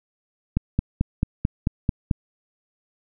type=click train; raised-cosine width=5 ms; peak=-7 dBFS; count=8; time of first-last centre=0.57-2.112 s; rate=4.54 Hz; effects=none